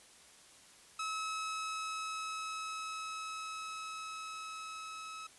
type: tone with level ramp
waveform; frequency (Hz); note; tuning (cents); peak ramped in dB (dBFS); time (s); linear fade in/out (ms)
sawtooth; 1290; E6; -38; -32 to -40; 0.99-5.27; 5
effects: white hiss -59 dBFS RMS until 5.38 s + resampled to 24000 Hz